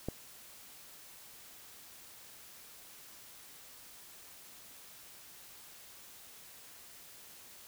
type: click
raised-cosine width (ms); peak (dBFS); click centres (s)
2; -21; 0.086
effects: white hiss -54 dBFS RMS until 7.67 s